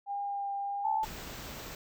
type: tone with vibrato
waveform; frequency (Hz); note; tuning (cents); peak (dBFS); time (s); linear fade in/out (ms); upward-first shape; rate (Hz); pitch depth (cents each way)
sine; 802; G5; +39; -32; 0.06-1.02; 50; triangle; 1.6; 11
type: tone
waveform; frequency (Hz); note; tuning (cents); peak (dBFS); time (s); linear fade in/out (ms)
sine; 873; A5; -14; -28; 0.84-1.05; 10
type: band-stop noise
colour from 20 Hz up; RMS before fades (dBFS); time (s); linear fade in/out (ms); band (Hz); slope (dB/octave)
pink; -43; 1.03-1.75; 2; 8500 to 12000; 96
effects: none